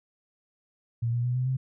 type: tone with pitch steps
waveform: sine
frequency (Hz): 116.7 / 120.05 / 123.5 / 127.04 / 130.69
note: A#2 / B2 / B2 / B2 / C3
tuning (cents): +2 / -49 / 0 / +49 / -2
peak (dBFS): -24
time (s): 1.02-1.57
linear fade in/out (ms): 10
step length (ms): 110
effects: none